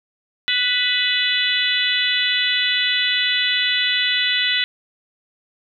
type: harmonic tone with a mistuned harmonic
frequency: 493.9 Hz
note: B4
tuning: in tune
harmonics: 3 / 4 / 5 / 6 / 7 / 8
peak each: -27 / -22 / -27 / -23 / -22 / -25 dBFS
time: 0.48-4.64 s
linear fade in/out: 0 ms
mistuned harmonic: 5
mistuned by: +49 cents
effects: none